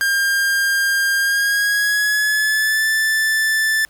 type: tone with pitch glide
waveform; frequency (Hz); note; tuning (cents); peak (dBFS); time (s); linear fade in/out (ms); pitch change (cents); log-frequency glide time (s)
45% pulse; 1604 to 1759.3; G6 to A6; +39 to -1; -15; 0.01-3.85; 0; +160; 1.18-2.86
effects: pink hiss -54 dBFS RMS until 3.89 s